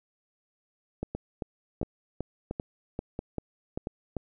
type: two click trains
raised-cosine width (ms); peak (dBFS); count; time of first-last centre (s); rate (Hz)
2; -18 / -19; 9 / 5; 1.03-4.167 / 1.15-3.871; 2.55 / 1.47
effects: none